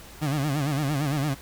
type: tone with vibrato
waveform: 30% pulse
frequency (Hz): 144.1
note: D3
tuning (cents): -33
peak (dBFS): -21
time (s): 0.21-1.35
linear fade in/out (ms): 20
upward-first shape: sine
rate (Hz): 8.8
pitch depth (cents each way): 130
effects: added 60 Hz sine -49 dBFS peak until 1.41 s + pink hiss -46 dBFS RMS until 1.41 s